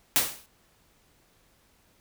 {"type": "noise with exponential decay", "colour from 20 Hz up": "white", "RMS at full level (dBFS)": -19, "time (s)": [0.16, 0.46], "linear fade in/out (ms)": 0, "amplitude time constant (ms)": 64, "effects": ["pink hiss -64 dBFS RMS until 2 s"]}